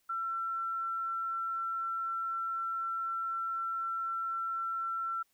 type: tone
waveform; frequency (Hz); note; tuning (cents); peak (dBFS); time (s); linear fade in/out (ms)
sine; 1348; E6; +38; -32; 0.09-5.23; 10
effects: white hiss -74 dBFS RMS until 5.33 s